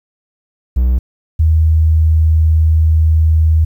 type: tone pair in turn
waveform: triangle / sine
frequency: 62.5 / 79.48 Hz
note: B1 / D#2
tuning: +21 / +37 cents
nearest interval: major third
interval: 416 cents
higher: second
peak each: -7 dBFS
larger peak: neither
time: 0.76-0.99 / 1.39-3.65 s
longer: second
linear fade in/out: 10 ms
effects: 8-bit